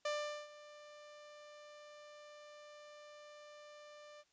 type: tone with ADSR envelope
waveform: sawtooth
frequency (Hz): 594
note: D5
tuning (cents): +20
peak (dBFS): -31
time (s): 0.05-4.24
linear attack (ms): 5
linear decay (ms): 420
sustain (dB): -19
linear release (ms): 41
effects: white hiss -75 dBFS RMS until 4.32 s + resampled to 16000 Hz